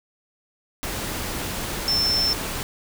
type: tone in noise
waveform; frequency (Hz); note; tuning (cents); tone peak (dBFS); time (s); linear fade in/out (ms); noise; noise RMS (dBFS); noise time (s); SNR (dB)
sine; 5340; E8; +22; -19; 1.88-2.33; 0; pink; -29; 0.83-2.63; +7
effects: none